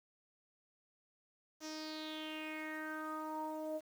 sawtooth tone with low-pass filter sweep, 311.1 Hz, D#4, in tune, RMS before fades -43 dBFS, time 1.6-3.81 s, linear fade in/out 50 ms, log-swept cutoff 6100 to 620 Hz, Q 5.9, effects 10-bit

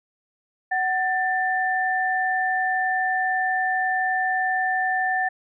sine tone pair together, 748 / 1779.1 Hz, F#5 / A6, +19 / +19 cents, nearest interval octave + minor third, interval 1500 cents, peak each -23 / -23 dBFS, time 0.71-5.29 s, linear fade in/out 10 ms, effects none

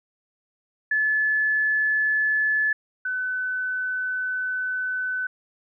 sine tone pair in turn, 1726 / 1507.8 Hz, A6 / F#6, -34 / +32 cents, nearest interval major second, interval 234 cents, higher first, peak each -19 / -24 dBFS, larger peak first, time 0.91-2.73 / 3.05-5.27 s, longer second, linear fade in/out 5 ms, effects none

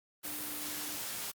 sine tone in noise, 298.7 Hz, D4, 29 cents sharp, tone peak -48 dBFS, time 0.24-0.98 s, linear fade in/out 20 ms, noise white, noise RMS -39 dBFS, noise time 0.23-1.32 s, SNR -12 dB, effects high-pass 80 Hz 12 dB/octave + Opus 32 kbps

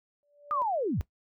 sine tone with exponential growth, 581 Hz, D5, 19 cents flat, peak -32 dBFS, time 0.23-0.62 s, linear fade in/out 0 ms, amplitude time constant 83 ms
sine linear sweep, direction down, 1244.5 to 50.5 Hz, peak -26 dBFS, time 0.51-1.01 s, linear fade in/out 0 ms
effects noise-tail reverb RT60 0.1 s tail -17 dB re dry

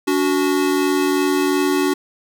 square tone pair together, 287.2 / 370 Hz, D4 / F#4, -39 / 0 cents, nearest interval major third, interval 439 cents, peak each -19 dBFS, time 0.07-1.94 s, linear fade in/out 10 ms, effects none

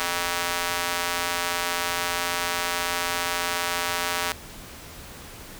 square tone with high-pass filter, 87.31 Hz, F2, in tune, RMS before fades -27 dBFS, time 0-4.32 s, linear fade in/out 0 ms, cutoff 990 Hz, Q 0.69, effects pink hiss -42 dBFS RMS until 5.59 s

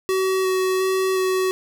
square tone with vibrato, 376.6 Hz, F#4, 31 cents sharp, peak -19 dBFS, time 0.09-1.51 s, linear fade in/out 0 ms, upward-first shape square, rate 1.4 Hz, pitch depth 9 cents each way, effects none

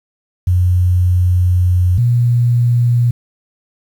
sine tone pair in turn, 90 / 120.14 Hz, F#2 / B2, -47 / -47 cents, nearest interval perfect fourth, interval 500 cents, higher second, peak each -9 dBFS, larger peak neither, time 0.47-1.98 / 1.98-3.11 s, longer first, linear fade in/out 5 ms, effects 7-bit

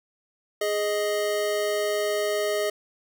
square tone pair together, 416.3 / 623.7 Hz, G#4 / D#5, +4 / +4 cents, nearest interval perfect fifth, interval 700 cents, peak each -27 dBFS, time 0.61-2.7 s, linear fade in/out 5 ms, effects none

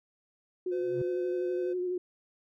sine tone with vibrato, 361.4 Hz, F#4, 41 cents flat, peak -29 dBFS, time 0.66-1.98 s, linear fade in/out 5 ms, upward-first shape sine, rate 12 Hz, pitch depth 26 cents each way
triangle tone, 509 Hz, C5, 48 cents flat, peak -34 dBFS, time 0.71-1.74 s, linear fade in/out 20 ms
triangle tone with exponential growth, 134.7 Hz, C#3, 49 cents flat, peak -30 dBFS, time 0.77-1.02 s, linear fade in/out 5 ms, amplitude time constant 54 ms
effects none

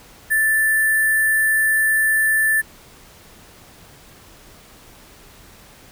sine tone with sample-and-hold, 1760 Hz, A6, in tune, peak -14 dBFS, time 0.3-2.62 s, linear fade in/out 20 ms, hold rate 11025 Hz, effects pink hiss -46 dBFS RMS until 5.91 s

